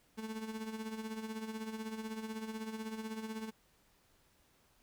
35% pulse tone with tremolo, 220 Hz, A3, in tune, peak -36 dBFS, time 0.17-3.51 s, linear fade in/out 20 ms, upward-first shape sine, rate 16 Hz, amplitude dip 60%, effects pink hiss -70 dBFS RMS until 4.82 s

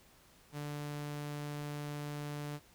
sawtooth tone, 146.83 Hz, D3, in tune, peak -35 dBFS, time 0.52-2.6 s, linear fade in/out 50 ms, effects pink hiss -63 dBFS RMS until 2.74 s

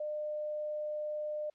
sine tone, 603 Hz, D5, 46 cents sharp, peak -34 dBFS, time 0-1.5 s, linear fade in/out 5 ms, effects white hiss -75 dBFS RMS until 1.54 s + low-pass 4000 Hz 12 dB/octave

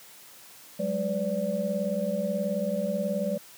sine tone cluster, 187.5 / 206 / 507 / 579 Hz, F#3 / G#3 / B4 / D5, +23 / -14 / +45 / -25 cents, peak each -32 / -31 / -35 / -29 dBFS, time 0.79-3.38 s, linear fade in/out 10 ms, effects white hiss -50 dBFS RMS until 3.57 s + high-pass 100 Hz 12 dB/octave

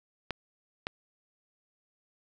clicks, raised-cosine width 0.3 ms, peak -16 dBFS, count 2, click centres 0.307 / 0.869 s, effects none

